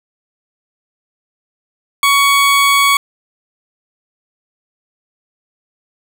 20% pulse tone, 1120 Hz, C#6, 18 cents sharp, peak -4 dBFS, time 2.03-2.97 s, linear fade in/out 2 ms, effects none

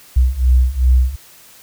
sine beating tone pair, 61.74 / 64.34 Hz, B1 / C2, 0 / -28 cents, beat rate 2.6 Hz, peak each -14 / -12 dBFS, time 0.16-1.16 s, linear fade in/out 10 ms, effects white hiss -44 dBFS RMS until 1.62 s

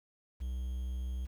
triangle tone with quantisation, 63.1 Hz, B1, 38 cents sharp, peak -32 dBFS, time 0.4-1.27 s, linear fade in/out 20 ms, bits 10, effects none

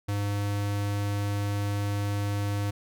square tone, 101.8 Hz, G#2, 34 cents flat, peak -27 dBFS, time 0.08-2.71 s, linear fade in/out 10 ms, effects none

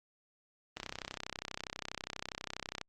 click train, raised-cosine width 0.2 ms, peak -21 dBFS, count 67, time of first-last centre 0.77-2.813 s, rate 32.3 Hz, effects Opus 32 kbps

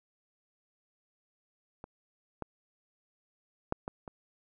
clicks, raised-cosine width 1 ms, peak -29 / -22 / -15 / -22 / -28 dBFS, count 5, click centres 1.841 / 2.423 / 3.724 / 3.879 / 4.078 s, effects none

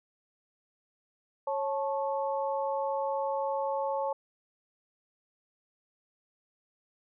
sine tone cluster, 549 / 872 / 1097 Hz, C#5 / A5 / C#6, -17 / -16 / -18 cents, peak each -31 / -32 / -39 dBFS, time 1.47-4.13 s, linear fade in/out 5 ms, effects none

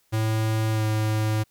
square tone with pitch glide, 110 to 108.36 Hz, A2 to A2, 0 to -26 cents, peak -22 dBFS, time 0.12-1.44 s, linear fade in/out 20 ms, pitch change -26 cents, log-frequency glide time 0.71-0.84 s, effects white hiss -66 dBFS RMS until 1.5 s

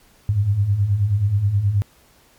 sine beating tone pair, 94.4 / 103.8 Hz, F#2 / G#2, +35 / 0 cents, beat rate 9.4 Hz, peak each -23 / -16 dBFS, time 0.29-1.82 s, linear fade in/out 0 ms, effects pink hiss -54 dBFS RMS until 2.38 s + MP3 96 kbps

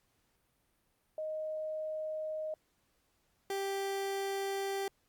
sine / 30% pulse tone pair in turn, 623 / 392.5 Hz, D#5 / G4, +2 / +2 cents, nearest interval minor sixth, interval 800 cents, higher first, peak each -35 / -31 dBFS, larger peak second, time 1.18-2.54 / 3.5-4.88 s, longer second, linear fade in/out 2 ms, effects pink hiss -75 dBFS RMS until 5.08 s + Opus 48 kbps

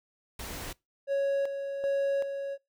pink noise, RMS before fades -39 dBFS, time 0.39-0.73 s, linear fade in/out 5 ms
triangle tone with tremolo, 554.4 Hz, C#5, in tune, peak -23 dBFS, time 1.07-2.58 s, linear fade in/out 50 ms, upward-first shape square, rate 1.3 Hz, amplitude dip 55%
effects noise-tail reverb RT60 0.2 s tail -23 dB re dry

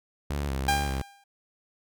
sawtooth tone with vibrato, 69.3 Hz, C#2, in tune, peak -24 dBFS, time 0.3-1.02 s, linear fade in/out 5 ms, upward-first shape square, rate 2.6 Hz, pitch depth 58 cents each way
sawtooth tone with exponential decay, 800 Hz, G5, 35 cents sharp, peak -16 dBFS, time 0.68-1.24 s, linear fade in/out 5 ms, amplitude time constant 120 ms
effects none

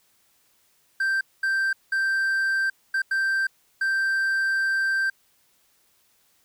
triangle tone bursts at uneven times, 1568 Hz, G6, in tune, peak -19 dBFS, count 6, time 1-1.21 / 1.43-1.73 / 1.92-2.7 / 2.94-3.02 / 3.11-3.47 / 3.81-5.1 s, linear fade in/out 5 ms, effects white hiss -64 dBFS RMS until 6.44 s

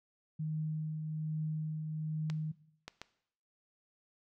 sine tone with tremolo, 155.56 Hz, D#3, in tune, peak -32 dBFS, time 0.39-2.52 s, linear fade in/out 10 ms, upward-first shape triangle, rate 1.2 Hz, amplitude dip 40%
clicks, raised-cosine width 0.2 ms, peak -25 dBFS, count 3, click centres 2.3 / 2.88 / 3.016 s
effects noise-tail reverb RT60 0.7 s tail -18 dB re dry

